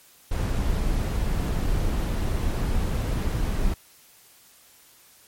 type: noise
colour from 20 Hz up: brown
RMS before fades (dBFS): -24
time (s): 0.31-3.74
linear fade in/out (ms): 5
effects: white hiss -54 dBFS RMS until 5.27 s + MP3 64 kbps